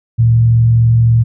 sine tone with frequency modulation, 115.4 Hz, A#2, 17 cents flat, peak -6 dBFS, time 0.18-1.24 s, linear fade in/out 20 ms, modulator 43.8 Hz, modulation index 0.27, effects none

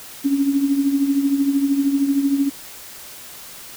sine tone with tremolo, 278.4 Hz, C#4, 8 cents sharp, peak -12 dBFS, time 0.24-2.5 s, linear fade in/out 20 ms, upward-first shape triangle, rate 13 Hz, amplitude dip 70%, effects white hiss -38 dBFS RMS until 3.76 s

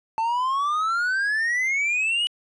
triangle exponential sweep, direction up, 880 to 2960 Hz, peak -19 dBFS, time 0.18-2.27 s, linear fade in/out 0 ms, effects resampled to 22050 Hz

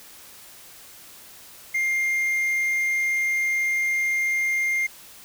triangle tone, 2113 Hz, C7, 16 cents sharp, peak -19 dBFS, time 1.74-4.87 s, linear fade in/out 10 ms, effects white hiss -46 dBFS RMS until 5.24 s

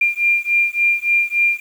sine beating tone pair, 2391 / 2394.5 Hz, D7 / D7, +30 / +33 cents, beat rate 3.5 Hz, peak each -17 dBFS, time 0.01-1.6 s, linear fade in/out 5 ms, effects 7-bit

